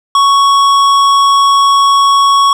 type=tone with hard clipping; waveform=sine; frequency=1112 Hz; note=C#6; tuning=5 cents sharp; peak=-7 dBFS; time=0.15-2.53 s; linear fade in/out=2 ms; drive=12 dB; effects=none